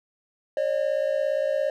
triangle tone pair together, 547 / 604.4 Hz, C#5 / D5, -23 / +50 cents, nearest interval major second, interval 173 cents, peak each -23 dBFS, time 0.57-1.7 s, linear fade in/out 2 ms, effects none

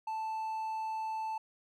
triangle tone, 880 Hz, A5, in tune, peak -32 dBFS, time 0.07-1.38 s, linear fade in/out 5 ms, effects none

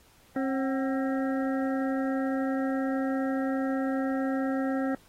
harmonic tone with a mistuned harmonic, 268.2 Hz, C4, 43 cents sharp, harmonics 1 / 2 / 3 / 5 / 6 / 7, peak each -27 / -33 / -37 / -41 / -43 / -44 dBFS, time 0.36-4.95 s, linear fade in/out 2 ms, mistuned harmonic 3, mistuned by -94 cents, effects pink hiss -60 dBFS RMS until 5.08 s + AAC 48 kbps

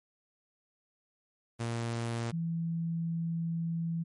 sawtooth / sine tone pair in turn, 116.54 / 166.29 Hz, A#2 / E3, 0 / +15 cents, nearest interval tritone, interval 615 cents, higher second, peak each -28 / -30 dBFS, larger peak first, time 1.59-2.32 / 2.32-4.04 s, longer second, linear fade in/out 20 ms, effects MP3 48 kbps

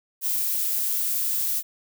violet noise, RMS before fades -25 dBFS, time 0.21-1.63 s, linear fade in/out 50 ms, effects none

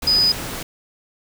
sine tone in noise, 4978 Hz, D#8, in tune, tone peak -13 dBFS, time 0.07-0.32 s, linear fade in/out 5 ms, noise pink, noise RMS -29 dBFS, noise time 0.02-0.63 s, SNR +13 dB, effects none

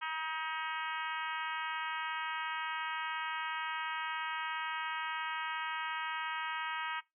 harmonic tone, 317.1 Hz, D#4, 33 cents sharp, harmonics 3 / 4 / 5 / 6 / 7 / 8 / 9 / 10, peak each -39 / -41 / -43 / -45 / -46 / -47 / -48 / -49 dBFS, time 0.01-7.01 s, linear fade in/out 20 ms, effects noise-tail reverb RT60 0.2 s tail -21 dB re dry

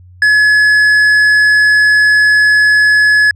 triangle tone with tanh clipping, 1700 Hz, G#6, 40 cents sharp, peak -7 dBFS, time 0.22-3.31 s, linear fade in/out 2 ms, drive 11 dB, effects added 90 Hz sine -36 dBFS peak until 3.35 s

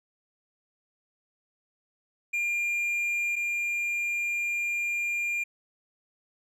triangle tone pair in turn, 2400 / 2400 Hz, D7 / D7, +37 / +37 cents, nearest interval unison, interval 0 cents, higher neither, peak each -24 / -25 dBFS, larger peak first, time 2.33-3.36 / 3.36-5.44 s, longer second, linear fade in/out 10 ms, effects none

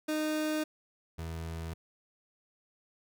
30% pulse tone pair in turn, 308.1 / 81.98 Hz, D#4 / E2, -17 / -9 cents, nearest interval octave + major seventh, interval 2292 cents, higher first, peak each -27 / -34 dBFS, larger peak first, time 0.08-0.64 / 1.18-1.74 s, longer neither, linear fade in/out 10 ms, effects none

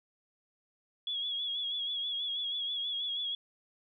sine tone with vibrato, 3355 Hz, G#7, 17 cents sharp, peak -32 dBFS, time 1.07-3.35 s, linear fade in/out 2 ms, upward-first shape sine, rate 6.2 Hz, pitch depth 49 cents each way, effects none

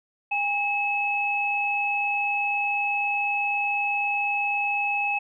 sine tone pair together, 814 / 2584 Hz, G#5 / E7, -35 / -35 cents, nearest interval octave + minor sixth, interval 2000 cents, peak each -27 / -24 dBFS, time 0.31-5.19 s, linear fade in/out 10 ms, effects none

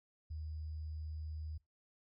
sine tone with sample-and-hold, 77.78 Hz, D#2, in tune, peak -40 dBFS, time 0.3-1.58 s, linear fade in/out 10 ms, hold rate 4900 Hz, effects noise-tail reverb RT60 0.2 s tail -23 dB re dry + MP3 32 kbps

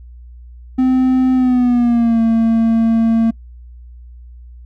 triangle tone with pitch glide, 257.7 to 226.9 Hz, C4 to A#3, -26 to -47 cents, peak -8 dBFS, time 0.78-3.31 s, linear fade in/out 10 ms, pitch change -221 cents, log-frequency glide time 1.34-2.21 s, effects noise-tail reverb RT60 0.1 s tail -25 dB re dry + added 60 Hz sine -34 dBFS peak until 4.65 s

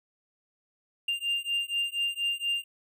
triangle beating tone pair, 2794 / 2798.2 Hz, F7 / F7, 0 / +3 cents, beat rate 4.2 Hz, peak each -29 dBFS, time 1.08-2.64 s, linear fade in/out 5 ms, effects none

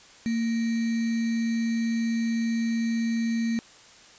sine tone with sample-and-hold, 228.9 Hz, A#3, 31 cents flat, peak -23 dBFS, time 0.26-3.59 s, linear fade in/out 0 ms, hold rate 2100 Hz, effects white hiss -51 dBFS RMS until 4.18 s + resampled to 16000 Hz

